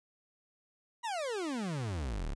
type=exponential sweep; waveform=40% pulse; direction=down; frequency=987.8 to 31.02 Hz; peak=-33 dBFS; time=1.03-2.35 s; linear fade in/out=20 ms; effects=resampled to 22050 Hz